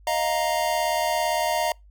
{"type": "chord", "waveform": "square", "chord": "Eb suspended second", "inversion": "none", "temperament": "just", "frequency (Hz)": [622.3, 700, 933.4], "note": ["Eb5", "F5", "Bb5"], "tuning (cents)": [0, 4, 2], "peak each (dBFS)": -27, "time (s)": [0.07, 1.72], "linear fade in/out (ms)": 2, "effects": ["noise-tail reverb RT60 0.2 s tail -26 dB re dry", "added 50 Hz sine -48 dBFS peak until 1.9 s"]}